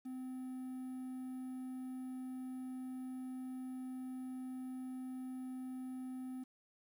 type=tone with quantisation; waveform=triangle; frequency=257.1 Hz; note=C4; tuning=30 cents flat; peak=-40 dBFS; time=0.05-6.44 s; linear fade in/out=10 ms; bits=11; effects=none